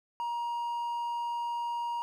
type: tone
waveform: triangle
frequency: 946 Hz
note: A#5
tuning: 25 cents sharp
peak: -29 dBFS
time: 0.2-2.02 s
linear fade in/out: 0 ms
effects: none